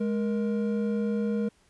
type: tone pair together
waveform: triangle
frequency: 210 / 470.7 Hz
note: G#3 / A#4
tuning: +19 / +17 cents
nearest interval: octave + major second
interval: 1398 cents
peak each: -24 / -29 dBFS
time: 0-1.49 s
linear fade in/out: 10 ms
effects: pink hiss -64 dBFS RMS until 1.69 s + resampled to 24000 Hz